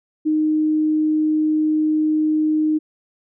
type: tone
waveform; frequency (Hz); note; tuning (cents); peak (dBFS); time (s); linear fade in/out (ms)
sine; 308.9; D#4; -12; -15; 0.25-2.79; 20
effects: none